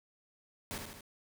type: noise with echo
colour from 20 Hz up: pink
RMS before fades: -40 dBFS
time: 0.71-0.78 s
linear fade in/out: 0 ms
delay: 76 ms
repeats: 3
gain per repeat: -4 dB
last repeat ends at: 1.008 s
effects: none